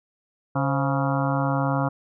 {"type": "harmonic tone with a mistuned harmonic", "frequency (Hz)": 138.59, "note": "C#3", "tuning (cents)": 0, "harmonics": [1, 2, 4, 5, 6, 7, 8, 9, 10], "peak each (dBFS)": [-24, -27, -30, -31, -32, -32, -33, -34, -34], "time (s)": [0.55, 1.89], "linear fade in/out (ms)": 10, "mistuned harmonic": 4, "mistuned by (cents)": -79, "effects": []}